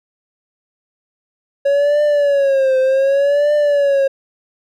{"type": "tone with vibrato", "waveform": "triangle", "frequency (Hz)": 556, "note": "C#5", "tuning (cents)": 5, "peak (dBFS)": -9, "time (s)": [1.65, 4.08], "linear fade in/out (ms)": 10, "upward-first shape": "triangle", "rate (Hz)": 0.66, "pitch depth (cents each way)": 120, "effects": []}